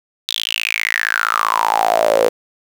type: tone with high-pass filter sweep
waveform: sawtooth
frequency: 55.2 Hz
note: A1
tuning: 6 cents sharp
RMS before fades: -17 dBFS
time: 0.28-2.29 s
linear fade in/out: 10 ms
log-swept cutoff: 3700 to 480 Hz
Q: 9.1
effects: 7-bit